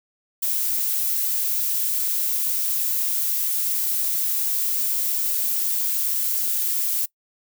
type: noise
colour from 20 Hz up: violet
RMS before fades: -23 dBFS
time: 0.42-7.06 s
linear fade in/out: 10 ms
effects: noise-tail reverb RT60 0.1 s tail -23 dB re dry